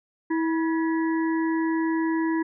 harmonic tone with a mistuned harmonic, 324.4 Hz, E4, 28 cents flat, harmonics 1 / 3 / 5 / 6, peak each -22 / -32 / -36 / -38 dBFS, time 0.3-2.43 s, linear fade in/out 10 ms, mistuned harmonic 5, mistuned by +66 cents, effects none

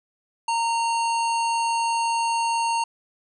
harmonic tone with a mistuned harmonic, 923 Hz, A#5, 17 cents flat, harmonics 1 / 3 / 5 / 7 / 9 / 10, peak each -21 / -31 / -35 / -38 / -40 / -41 dBFS, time 0.48-2.84 s, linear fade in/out 5 ms, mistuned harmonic 5, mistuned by -70 cents, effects none

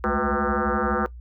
sine tone with frequency modulation, 491.1 Hz, B4, 10 cents flat, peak -20 dBFS, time 0.04-1.06 s, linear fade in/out 0 ms, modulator 142 Hz, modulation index 7.1, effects noise-tail reverb RT60 0.1 s tail -19 dB re dry + added 60 Hz sine -37 dBFS peak until 1.2 s

